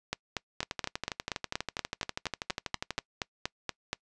two click trains, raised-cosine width 0.2 ms, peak -13 / -15 dBFS, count 17 / 30, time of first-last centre 0.13-3.93 / 0.63-2.988 s, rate 4.21 / 12.3 Hz, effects noise-tail reverb RT60 0.1 s tail -24 dB re dry + resampled to 22050 Hz

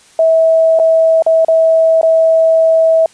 sine tone with dropouts, 649 Hz, E5, 27 cents flat, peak -6 dBFS, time 0.19-3.06 s, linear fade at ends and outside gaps 2 ms, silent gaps 0.79-0.797 / 1.223-1.264 / 1.448-1.483 / 2.013-2.03 s, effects white hiss -45 dBFS RMS until 3.13 s + resampled to 22050 Hz

